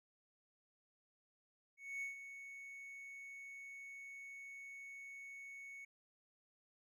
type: tone with ADSR envelope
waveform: triangle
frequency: 2217 Hz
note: C#7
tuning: in tune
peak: -38 dBFS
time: 1.77-5.85 s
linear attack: 250 ms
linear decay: 130 ms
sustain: -10 dB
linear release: 7 ms
effects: none